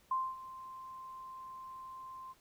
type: tone with ADSR envelope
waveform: sine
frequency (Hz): 1045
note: C6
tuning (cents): -2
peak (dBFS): -29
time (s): 0.11-2.34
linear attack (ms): 5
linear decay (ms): 240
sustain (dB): -16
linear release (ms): 29
effects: pink hiss -67 dBFS RMS until 2.4 s